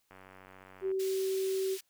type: click train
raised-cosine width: 0.5 ms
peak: -37 dBFS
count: 77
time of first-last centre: 0.11-0.915 s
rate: 94.4 Hz
type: tone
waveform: sine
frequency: 382.3 Hz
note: G4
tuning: 43 cents flat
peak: -29 dBFS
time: 0.81-1.78 s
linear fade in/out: 50 ms
type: high-pass noise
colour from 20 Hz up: pink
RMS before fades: -45 dBFS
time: 0.99-1.81 s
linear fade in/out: 10 ms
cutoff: 3200 Hz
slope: 12 dB/octave
effects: white hiss -75 dBFS RMS until 1.89 s